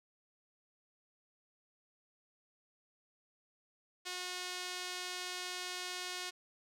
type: tone with band-pass filter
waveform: sawtooth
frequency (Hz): 362.4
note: F#4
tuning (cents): -36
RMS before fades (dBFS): -42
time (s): 4.05-6.31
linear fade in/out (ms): 20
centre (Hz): 4500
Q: 0.86
effects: none